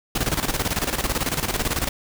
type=noise with tremolo; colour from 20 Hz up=pink; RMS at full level=-22 dBFS; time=0.15-1.89 s; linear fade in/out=5 ms; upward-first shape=square; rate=18 Hz; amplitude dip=70%; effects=none